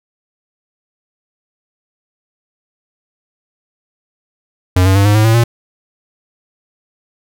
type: tone with pitch steps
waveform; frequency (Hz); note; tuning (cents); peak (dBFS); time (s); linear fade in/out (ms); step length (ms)
square; 91.5 / 95.39 / 99.44 / 103.66 / 108.06 / 112.65 / 117.43; F#2 / G2 / G2 / G#2 / A2 / A2 / A#2; -19 / -47 / +25 / -3 / -31 / +41 / +13; -8; 4.76-5.439; 5; 97
effects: none